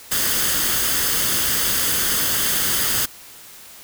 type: noise with comb filter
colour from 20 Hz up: white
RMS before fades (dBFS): -20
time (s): 0.11-3.06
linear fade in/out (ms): 10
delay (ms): 0.62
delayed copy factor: +0.5
effects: white hiss -42 dBFS RMS until 3.83 s